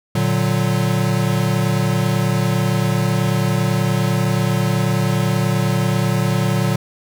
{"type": "chord", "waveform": "square", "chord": "Bb augmented", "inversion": "none", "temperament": "equal", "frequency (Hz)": [116.54, 146.83, 185], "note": ["Bb2", "D3", "F#3"], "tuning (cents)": [0, 0, 0], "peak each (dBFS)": [-20, -21, -21], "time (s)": [0.15, 6.76], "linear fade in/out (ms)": 5, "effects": []}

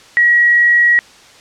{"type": "tone", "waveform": "sine", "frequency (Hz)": 1911, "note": "A#6", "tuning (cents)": 43, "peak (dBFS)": -7, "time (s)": [0.17, 0.99], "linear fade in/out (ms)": 0, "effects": ["white hiss -42 dBFS RMS until 1.4 s", "low-pass 6000 Hz 12 dB/octave"]}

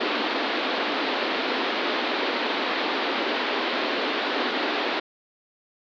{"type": "band-pass noise", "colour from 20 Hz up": "pink", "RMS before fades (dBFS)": -26, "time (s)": [0, 5], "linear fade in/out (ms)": 10, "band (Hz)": [250, 4300], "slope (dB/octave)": 48, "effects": []}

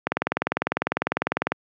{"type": "click train", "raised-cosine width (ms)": 0.5, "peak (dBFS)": -6, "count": 30, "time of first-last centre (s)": [0.07, 1.52], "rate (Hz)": 20, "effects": ["high-pass 150 Hz 12 dB/octave"]}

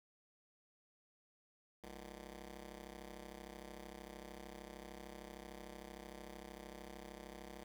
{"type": "ring-modulated tone", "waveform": "10% pulse", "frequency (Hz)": 134.8, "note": "C#3", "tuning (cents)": -48, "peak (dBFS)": -39, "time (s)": [1.83, 7.64], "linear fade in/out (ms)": 10, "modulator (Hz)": 84, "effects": ["11-bit"]}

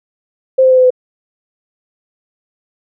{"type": "tone with pitch steps", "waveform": "sine", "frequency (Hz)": [523.3, 518.8, 514.3, 509.9, 505.5], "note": ["C5", "C5", "C5", "C5", "B4"], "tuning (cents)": [0, -15, -30, -45, 40], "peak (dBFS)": -5, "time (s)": [0.58, 0.905], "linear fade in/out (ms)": 10, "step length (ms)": 65, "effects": []}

